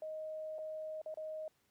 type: tone with dropouts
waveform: sine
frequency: 625 Hz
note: D#5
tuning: 8 cents sharp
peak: -40 dBFS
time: 0.02-1.48 s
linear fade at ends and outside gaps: 2 ms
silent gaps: 0.584-0.588 / 1.016-1.06 / 1.142-1.172 s
effects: pink hiss -75 dBFS RMS until 1.7 s + high-pass 100 Hz 12 dB/octave

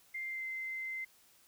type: tone with pitch glide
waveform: sine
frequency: 2098 to 2073 Hz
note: C7 to C7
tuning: +4 to -17 cents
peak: -37 dBFS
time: 0.14-1.05 s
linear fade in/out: 10 ms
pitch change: -21 cents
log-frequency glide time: 0.27-0.44 s
effects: white hiss -65 dBFS RMS until 1.47 s

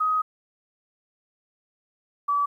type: tone pair in turn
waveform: sine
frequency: 1258 / 1149.5 Hz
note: D#6 / D6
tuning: +19 / -37 cents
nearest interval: major second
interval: 156 cents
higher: first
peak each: -20 dBFS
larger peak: neither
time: 0-0.22 / 2.28-2.46 s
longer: first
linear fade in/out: 10 ms
effects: 10-bit

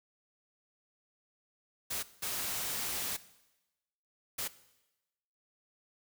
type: noise bursts at uneven times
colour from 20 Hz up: white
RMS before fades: -36 dBFS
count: 3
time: 1.9-2.03 / 2.22-3.17 / 4.38-4.48 s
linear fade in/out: 10 ms
effects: noise-tail reverb RT60 1.0 s tail -17 dB re dry

